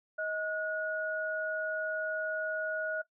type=tone pair together; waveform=sine; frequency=630 / 1453.2 Hz; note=D#5 / F#6; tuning=+21 / -32 cents; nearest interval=octave + major second; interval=1447 cents; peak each=-35 / -34 dBFS; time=0.18-3.02 s; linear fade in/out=10 ms; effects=noise-tail reverb RT60 0.1 s tail -17 dB re dry